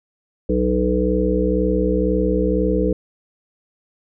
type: harmonic tone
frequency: 62 Hz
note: B1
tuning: 7 cents sharp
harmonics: 1 / 3 / 5 / 7 / 8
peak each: -22 / -22 / -22 / -22 / -22 dBFS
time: 0.49-2.93 s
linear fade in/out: 5 ms
effects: none